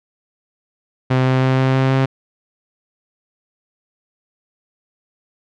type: tone with pitch steps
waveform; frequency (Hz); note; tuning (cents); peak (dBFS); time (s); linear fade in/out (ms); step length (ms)
sawtooth; 129.4 / 130.15 / 130.9 / 131.66 / 132.42 / 133.19; C3 / C3 / C3 / C3 / C3 / C3; -19 / -9 / +1 / +11 / +21 / +31; -9; 1.1-2.06; 10; 160
effects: low-pass 3000 Hz 12 dB/octave